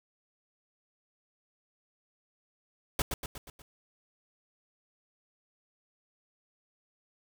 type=noise with echo; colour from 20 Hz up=pink; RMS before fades=-28 dBFS; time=2.99-3.02 s; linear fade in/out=2 ms; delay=120 ms; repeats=5; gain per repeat=-5 dB; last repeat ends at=3.62 s; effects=none